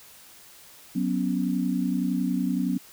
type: chord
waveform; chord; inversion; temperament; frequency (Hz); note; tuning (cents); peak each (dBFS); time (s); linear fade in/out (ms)
sine; F# suspended fourth; none; just; 185 / 246.7 / 277.5; F#3 / B3 / C#4; 0 / -2 / +2; -27 / -27 / -28; 0.95-2.78; 10
effects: white hiss -50 dBFS RMS until 2.92 s